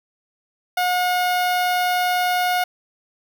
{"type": "tone with notch filter", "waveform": "sawtooth", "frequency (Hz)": 722, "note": "F#5", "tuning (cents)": -43, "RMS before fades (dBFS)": -20, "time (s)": [0.77, 2.64], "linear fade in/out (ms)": 5, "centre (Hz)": 7400, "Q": 1.4, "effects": ["9-bit"]}